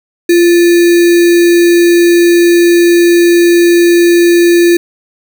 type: tone with sample-and-hold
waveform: sine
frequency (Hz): 344.5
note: F4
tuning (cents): -24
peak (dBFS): -3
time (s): 0.29-4.77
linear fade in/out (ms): 5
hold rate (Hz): 2100
effects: none